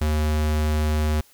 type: tone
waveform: square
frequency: 76.4 Hz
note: D#2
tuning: 31 cents flat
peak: -20 dBFS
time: 0.01-1.21 s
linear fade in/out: 5 ms
effects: white hiss -55 dBFS RMS until 1.33 s